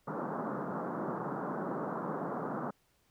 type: band-pass noise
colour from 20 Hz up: pink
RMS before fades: -37 dBFS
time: 0.07-2.71 s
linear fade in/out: 10 ms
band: 150 to 1400 Hz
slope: 48 dB/octave
effects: pink hiss -72 dBFS RMS until 3.1 s